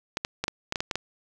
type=clicks; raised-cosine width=0.2 ms; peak=-10 dBFS; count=9; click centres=0.171 / 0.249 / 0.44 / 0.481 / 0.724 / 0.758 / 0.805 / 0.912 / 0.956 s; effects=none